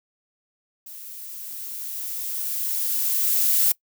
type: noise with level ramp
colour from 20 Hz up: violet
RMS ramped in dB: -40 to -18 dBFS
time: 0.86-3.72 s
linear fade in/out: 5 ms
effects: noise-tail reverb RT60 0.1 s tail -22 dB re dry